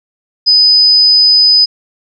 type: tone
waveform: sine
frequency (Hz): 5000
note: D#8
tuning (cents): +8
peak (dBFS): -4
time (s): 0.46-1.66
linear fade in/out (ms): 20
effects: none